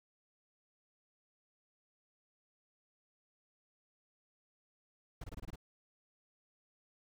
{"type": "noise bursts", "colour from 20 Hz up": "brown", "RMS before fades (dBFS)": -44, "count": 7, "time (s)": [5.21, 5.558], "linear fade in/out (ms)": 5, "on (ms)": 30, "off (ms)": 23, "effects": []}